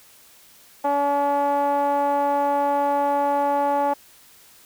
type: tone with low-pass filter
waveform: 5% pulse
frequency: 284.8 Hz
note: C#4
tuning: 47 cents sharp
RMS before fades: -21 dBFS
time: 0.84-3.94 s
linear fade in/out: 10 ms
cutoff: 760 Hz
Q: 7.4
effects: white hiss -51 dBFS RMS until 4.65 s